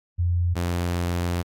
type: tone pair in turn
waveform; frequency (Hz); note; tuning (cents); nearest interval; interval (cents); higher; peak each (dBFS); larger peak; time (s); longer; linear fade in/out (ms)
sine / sawtooth; 87.31 / 87.31; F2 / F2; 0 / 0; unison; 0; neither; -19; neither; 0.18-0.55 / 0.55-1.43; second; 20
effects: AAC 64 kbps